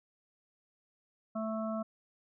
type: harmonic tone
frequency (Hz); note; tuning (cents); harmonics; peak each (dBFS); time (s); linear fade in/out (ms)
220; A3; 0; 1 / 3 / 5 / 6; -35 / -37 / -45 / -44; 1.35-1.83; 10
effects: none